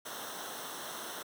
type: noise with comb filter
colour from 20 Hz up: pink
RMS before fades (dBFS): -42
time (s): 0.05-1.23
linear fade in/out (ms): 10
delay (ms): 0.42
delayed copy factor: -0.7
effects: high-pass 200 Hz 12 dB/octave